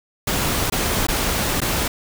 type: noise with dropouts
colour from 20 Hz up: pink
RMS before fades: -21 dBFS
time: 0.27-1.88 s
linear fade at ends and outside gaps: 5 ms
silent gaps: 0.7-0.721 / 1.069-1.084 / 1.604-1.616 s
effects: none